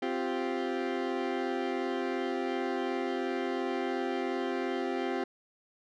30% pulse chord, C suspended fourth, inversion none, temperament equal, 261.6 / 349.2 / 392 Hz, C4 / F4 / G4, 0 / 0 / 0 cents, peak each -32 dBFS, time 0.02-5.24 s, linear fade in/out 5 ms, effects low-pass 3000 Hz 12 dB/octave

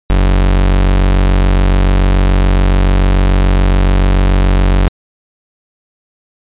40% pulse tone, 46.98 Hz, F#1, 27 cents sharp, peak -6 dBFS, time 0.1-4.88 s, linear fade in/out 0 ms, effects resampled to 8000 Hz

